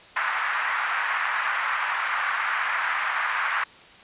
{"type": "band-pass noise", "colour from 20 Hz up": "white", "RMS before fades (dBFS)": -26, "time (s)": [0.16, 3.64], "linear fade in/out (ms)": 5, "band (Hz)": [1000, 1900], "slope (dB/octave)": 24, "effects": ["white hiss -48 dBFS RMS until 4.03 s", "resampled to 8000 Hz"]}